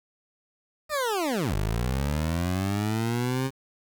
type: linear two-way sweep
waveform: 20% pulse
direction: down then up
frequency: 627 to 48.4 to 135.2 Hz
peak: -20 dBFS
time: 0.89-3.51 s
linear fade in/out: 50 ms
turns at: 1.55 s
effects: 8-bit